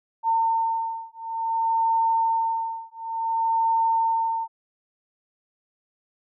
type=beating tone pair; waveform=sine; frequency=906 / 906.56 Hz; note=A#5 / A#5; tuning=-50 / -49 cents; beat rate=0.56 Hz; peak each=-24 / -24 dBFS; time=0.23-4.48 s; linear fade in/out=50 ms; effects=none